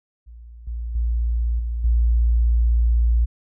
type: tone with level steps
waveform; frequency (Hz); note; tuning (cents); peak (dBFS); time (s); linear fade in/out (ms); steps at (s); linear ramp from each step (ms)
sine; 58; A#1; -8; -38 / -25 / -18 / -22 / -14; 0.26-3.26; 20; 0.67 / 0.95 / 1.59 / 1.84; 5
effects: none